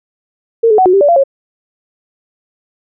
sine tone with pitch steps, 457.9 / 427.3 / 747 / 365.5 / 393.5 / 579 / 685 / 547 Hz, A#4 / G#4 / F#5 / F#4 / G4 / D5 / F5 / C#5, -31 / +49 / +16 / -21 / +7 / -25 / -34 / -23 cents, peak -5 dBFS, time 0.63-1.238 s, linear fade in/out 10 ms, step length 76 ms, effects none

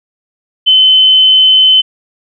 sine tone, 3052 Hz, G7, 47 cents flat, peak -3 dBFS, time 0.66-1.82 s, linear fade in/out 20 ms, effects none

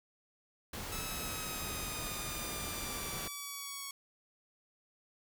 pink noise, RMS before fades -42 dBFS, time 0.73-3.28 s, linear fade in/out 5 ms
5% pulse linear sweep, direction down, 1304 to 1108.7 Hz, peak -29 dBFS, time 0.92-3.91 s, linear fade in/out 2 ms
effects none

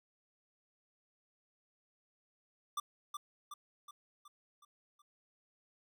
square tone with echo, 1179 Hz, D6, 6 cents sharp, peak -35 dBFS, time 2.77-2.8 s, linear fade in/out 5 ms, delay 370 ms, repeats 6, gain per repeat -5 dB, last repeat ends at 5.02 s, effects none

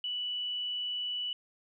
sine tone, 2960 Hz, F#7, in tune, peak -32 dBFS, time 0.04-1.33 s, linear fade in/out 2 ms, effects none

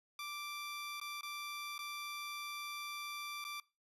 15% pulse tone with dropouts, 1174.7 Hz, D6, in tune, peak -36 dBFS, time 0.19-3.6 s, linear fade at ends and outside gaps 2 ms, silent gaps 1-1.013 / 1.21-1.231 / 1.78-1.79 / 3.442-3.449 s, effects noise-tail reverb RT60 0.3 s tail -22 dB re dry + resampled to 32000 Hz

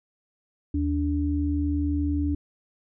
sine tone pair together, 78.41 / 290.1 Hz, D#2 / D4, +14 / -21 cents, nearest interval octave + major seventh, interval 2265 cents, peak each -25 dBFS, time 0.74-2.35 s, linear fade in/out 5 ms, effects none

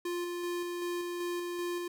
square tone with tremolo, 350 Hz, F4, 4 cents sharp, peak -33 dBFS, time 0.05-1.88 s, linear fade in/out 5 ms, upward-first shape square, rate 2.6 Hz, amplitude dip 25%, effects none

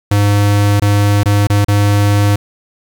square tone with dropouts, 102.2 Hz, G#2, 27 cents flat, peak -9 dBFS, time 0.11-2.36 s, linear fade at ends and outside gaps 5 ms, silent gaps 0.799-0.819 / 1.234-1.257 / 1.471-1.499 / 1.647-1.682 s, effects 7-bit

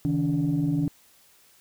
sine tone cluster, 139.4 / 159.7 / 286 Hz, C#3 / D#3 / D4, +10 / +45 / -46 cents, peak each -29 / -24 / -24 dBFS, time 0.05-0.88 s, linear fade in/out 0 ms, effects tanh soft clip ceiling -16 dBFS + white hiss -58 dBFS RMS until 1.6 s

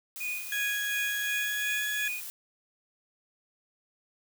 blue noise, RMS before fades -40 dBFS, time 0.16-2.3 s, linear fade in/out 0 ms
triangle tone with tremolo, 2469 Hz, D#7, 14 cents flat, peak -29 dBFS, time 0.2-2.21 s, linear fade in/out 10 ms, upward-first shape sine, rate 2.8 Hz, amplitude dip 80%
35% pulse tone with pitch glide, 1661.2 to 1685.4 Hz, G#6 to G#6, 0 to +25 cents, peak -28 dBFS, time 0.52-2.08 s, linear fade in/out 2 ms, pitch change +25 cents, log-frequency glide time 1.14-1.81 s
effects none

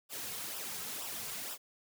white noise with flanger, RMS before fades -41 dBFS, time 0.09-1.58 s, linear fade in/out 50 ms, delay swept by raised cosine 0.46 to 3.46 ms, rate 2.1 Hz, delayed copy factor -0.65, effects none

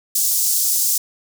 pink high-pass noise, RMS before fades -18 dBFS, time 0.15-0.98 s, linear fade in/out 5 ms, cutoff 5900 Hz, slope 24 dB/octave, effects none

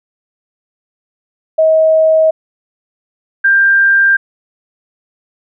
sine tone pair in turn, 636 / 1588.8 Hz, D#5 / G6, +38 / +23 cents, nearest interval octave + major third, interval 1585 cents, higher second, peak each -6 dBFS, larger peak neither, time 1.58-2.31 / 3.44-4.17 s, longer neither, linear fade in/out 10 ms, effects none

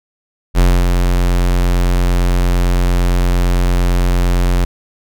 square tone with ADSR envelope, 44.41 Hz, F1, 30 cents sharp, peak -7 dBFS, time 0.54-4.65 s, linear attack 48 ms, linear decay 260 ms, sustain -4 dB, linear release 6 ms, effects none

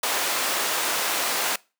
pink high-pass noise, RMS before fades -25 dBFS, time 0.03-1.56 s, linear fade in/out 5 ms, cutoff 620 Hz, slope 12 dB/octave, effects noise-tail reverb RT60 0.3 s tail -23 dB re dry

